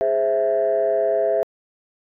sine chord, Ab augmented, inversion none, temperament equal, 415.3 / 523.3 / 659.3 Hz, Ab4 / C5 / E5, 0 / 0 / 0 cents, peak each -22 / -22 / -18 dBFS, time 0.01-1.43 s, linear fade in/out 0 ms, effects tanh soft clip ceiling -11 dBFS

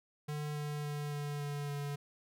square tone with pitch steps, 149.1 / 147.98 / 146.88 / 145.78 / 144.69 / 143.61 Hz, D3 / D3 / D3 / D3 / D3 / D3, +27 / +13 / +1 / -12 / -25 / -38 cents, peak -37 dBFS, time 0.28-1.96 s, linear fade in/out 10 ms, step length 280 ms, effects none

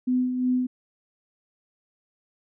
sine tone with tremolo, 252.2 Hz, B3, 36 cents sharp, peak -19 dBFS, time 0.07-0.67 s, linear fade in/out 10 ms, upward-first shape sine, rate 2.8 Hz, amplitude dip 50%, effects none

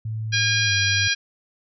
sine tone with pitch glide, 110 to 100.29 Hz, A2 to G2, 0 to +40 cents, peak -25 dBFS, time 0.05-1.08 s, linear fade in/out 5 ms, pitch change -160 cents, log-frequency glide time 0.65-0.72 s
harmonic tone, 812 Hz, G#5, 39 cents flat, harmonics 2 / 3 / 4 / 5 / 6 / 7, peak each -23 / -25 / -26 / -27 / -28 / -28 dBFS, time 0.32-1.15 s, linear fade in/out 20 ms
effects none

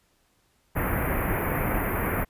pink band-stop noise, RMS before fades -26 dBFS, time 0.75-2.25 s, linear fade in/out 20 ms, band 2300 to 12000 Hz, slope 48 dB/octave, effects pink hiss -67 dBFS RMS until 2.29 s + resampled to 32000 Hz

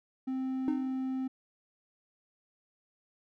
triangle tone, 261.6 Hz, C4, in tune, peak -29 dBFS, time 0.27-1.28 s, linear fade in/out 10 ms
triangle tone with exponential decay, 305.3 Hz, D#4, 33 cents flat, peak -24 dBFS, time 0.68-1.03 s, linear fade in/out 1 ms, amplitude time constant 75 ms
effects none

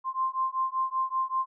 sine beating tone pair, 1046.5 / 1051.7 Hz, C6 / C6, 0 / +9 cents, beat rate 5.2 Hz, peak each -29 / -29 dBFS, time 0.04-1.46 s, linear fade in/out 50 ms, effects none

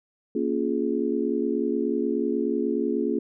sine chord, Bb minor seventh, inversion none, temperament just, 233.1 / 279.7 / 349.6 / 419.5 Hz, Bb3 / Db4 / F4 / Ab4, 0 / +16 / +2 / +17 cents, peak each -28 dBFS, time 0.35-3.19 s, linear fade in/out 5 ms, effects none

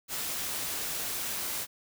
white noise, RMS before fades -34 dBFS, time 0.08-1.67 s, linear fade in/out 50 ms, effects none

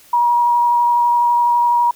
sine tone with vibrato, 956 Hz, A#5, 43 cents sharp, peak -11 dBFS, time 0.13-1.91 s, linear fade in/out 5 ms, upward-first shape square, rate 12 Hz, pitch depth 8 cents each way, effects white hiss -47 dBFS RMS until 1.95 s

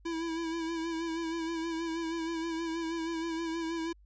square tone with vibrato, 329.6 Hz, E4, in tune, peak -33 dBFS, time 0.05-3.93 s, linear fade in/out 10 ms, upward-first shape sine, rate 6.3 Hz, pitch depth 40 cents each way, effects added 50 Hz sine -56 dBFS peak until 4.05 s + resampled to 16000 Hz

